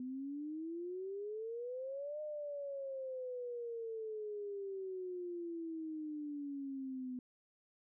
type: exponential two-way sweep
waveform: sine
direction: up then down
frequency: 249.6 to 610 to 249.6 Hz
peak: -40 dBFS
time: 0-7.19 s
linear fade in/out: 2 ms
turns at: 2.21 s
effects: none